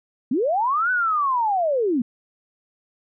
sine linear two-way sweep, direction up then down, 220 to 1516 to 220 Hz, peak -18 dBFS, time 0.31-2.02 s, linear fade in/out 5 ms, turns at 0.91 s, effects none

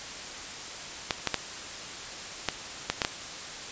clicks, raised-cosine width 0.2 ms, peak -7 dBFS, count 7, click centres 1.108 / 1.273 / 1.343 / 2.487 / 2.9 / 3.018 / 3.049 s, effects white hiss -39 dBFS RMS until 3.71 s + resampled to 16000 Hz

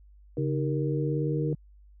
sine chord, Eb major, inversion none, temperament just, 311.1 / 388.9 / 466.7 Hz, Eb4 / G4 / Bb4, 0 / -14 / +2 cents, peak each -32 / -36 / -32 dBFS, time 0.37-1.53 s, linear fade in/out 2 ms
sine tone with pitch glide, 140 to 148.32 Hz, C#3 to D3, +18 to +17 cents, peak -27 dBFS, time 0.38-1.55 s, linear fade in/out 5 ms, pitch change +99 cents, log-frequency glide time 0.57-1.43 s
effects added 50 Hz sine -51 dBFS peak until 2 s

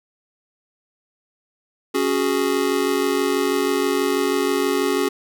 square chord, C# suspended fourth, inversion none, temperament just, 277.2 / 369.6 / 415.8 Hz, C#4 / F#4 / G#4, 0 / -2 / +2 cents, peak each -24 / -23 / -23 dBFS, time 1.94-5.09 s, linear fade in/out 10 ms, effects none

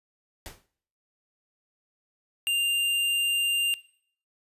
pink noise with exponential decay, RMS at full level -37 dBFS, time 0.46-0.66 s, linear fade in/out 0 ms, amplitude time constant 43 ms
square tone, 2794 Hz, F7, in tune, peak -24 dBFS, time 2.47-3.74 s, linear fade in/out 0 ms
effects noise-tail reverb RT60 0.6 s tail -20 dB re dry + resampled to 32000 Hz

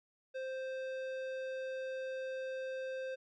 triangle tone with tanh clipping, 523.3 Hz, C5, in tune, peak -40 dBFS, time 0.34-3.16 s, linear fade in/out 20 ms, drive 18 dB, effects none

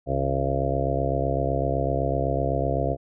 harmonic tone, 67.9 Hz, C#2, 35 cents flat, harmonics 1 / 2 / 4 / 5 / 6 / 7 / 8 / 9 / 10, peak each -29 / -28 / -32 / -34 / -33 / -32 / -30 / -34 / -28 dBFS, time 0.06-2.97 s, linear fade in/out 50 ms, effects none

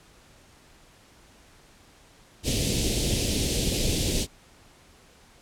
pink band-stop noise, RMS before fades -25 dBFS, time 2.43-4.27 s, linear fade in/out 50 ms, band 530 to 2800 Hz, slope 24 dB/octave, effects pink hiss -55 dBFS RMS until 5.41 s + low-pass 10000 Hz 12 dB/octave

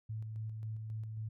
sine tone with tremolo, 109.6 Hz, A2, 6 cents flat, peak -37 dBFS, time 0.09-1.29 s, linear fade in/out 10 ms, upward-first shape square, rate 3.7 Hz, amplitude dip 30%, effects none

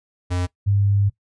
square / sine tone pair in turn, 89.5 / 100.46 Hz, F2 / G2, +43 / +43 cents, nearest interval major second, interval 200 cents, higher second, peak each -21 / -15 dBFS, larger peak second, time 0.3-0.47 / 0.66-1.1 s, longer second, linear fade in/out 20 ms, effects noise-tail reverb RT60 0.1 s tail -18 dB re dry + resampled to 22050 Hz

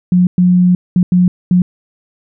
sine tone bursts at uneven times, 179.7 Hz, F3, 50 cents sharp, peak -6 dBFS, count 5, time 0.12-0.27 / 0.38-0.75 / 0.96-1.03 / 1.12-1.28 / 1.51-1.62 s, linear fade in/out 2 ms, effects none

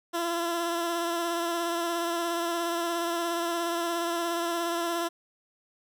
15% pulse tone with vibrato, 340 Hz, F4, 46 cents flat, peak -21 dBFS, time 0.13-5.09 s, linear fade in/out 20 ms, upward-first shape sine, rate 17 Hz, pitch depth 24 cents each way, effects none

